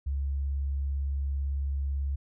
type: tone with vibrato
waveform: sine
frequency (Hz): 69.3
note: C#2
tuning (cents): 0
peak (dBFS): -27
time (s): 0.06-2.16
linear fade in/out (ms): 10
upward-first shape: square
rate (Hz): 18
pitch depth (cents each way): 10
effects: none